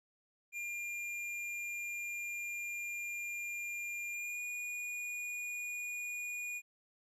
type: tone with pitch glide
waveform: square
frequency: 2400 to 2446 Hz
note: D7 to D#7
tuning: +37 to -30 cents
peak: -39 dBFS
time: 0.52-6.62 s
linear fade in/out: 50 ms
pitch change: +33 cents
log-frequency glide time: 4.12-4.42 s
effects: low-pass 12000 Hz 12 dB/octave + 13-bit